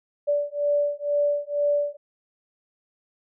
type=beating tone pair; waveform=sine; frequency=580 / 582.1 Hz; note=D5 / D5; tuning=-22 / -15 cents; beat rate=2.1 Hz; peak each=-24 / -24 dBFS; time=0.27-1.97 s; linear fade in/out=20 ms; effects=none